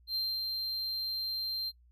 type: tone with ADSR envelope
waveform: triangle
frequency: 4157 Hz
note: C8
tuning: 12 cents flat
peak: -28 dBFS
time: 0.07-1.72 s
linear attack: 82 ms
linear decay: 250 ms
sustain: -3 dB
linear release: 39 ms
effects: noise-tail reverb RT60 0.1 s tail -21 dB re dry + added 60 Hz sine -59 dBFS peak until 1.91 s